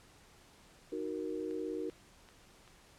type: chord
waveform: sine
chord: D# minor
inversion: none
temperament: equal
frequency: 311.1 / 370 / 466.2 Hz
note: D#4 / F#4 / A#4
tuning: 0 / 0 / 0 cents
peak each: -40 dBFS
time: 0.92-1.9 s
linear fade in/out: 5 ms
type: click train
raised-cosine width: 0.3 ms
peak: -40 dBFS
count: 4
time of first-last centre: 1.51-2.677 s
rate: 2.57 Hz
effects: pink hiss -61 dBFS RMS until 2.98 s + low-pass 10000 Hz 12 dB/octave